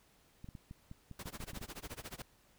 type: clicks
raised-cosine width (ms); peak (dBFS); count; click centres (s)
5; -35; 12; 0.444 / 0.488 / 0.552 / 0.711 / 0.914 / 1.113 / 1.258 / 1.404 / 1.438 / 1.534 / 1.573 / 1.615
type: noise with tremolo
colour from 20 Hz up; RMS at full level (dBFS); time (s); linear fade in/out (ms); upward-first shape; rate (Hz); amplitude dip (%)
pink; -44; 1.19-2.22; 2; sine; 14; 100
effects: pink hiss -68 dBFS RMS until 2.58 s